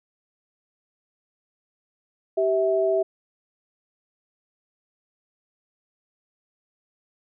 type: tone pair together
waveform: sine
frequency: 387.4 / 651.5 Hz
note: G4 / E5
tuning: -20 / -20 cents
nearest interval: major sixth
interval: 900 cents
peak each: -22 / -21 dBFS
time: 2.37-3.03 s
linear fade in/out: 10 ms
effects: none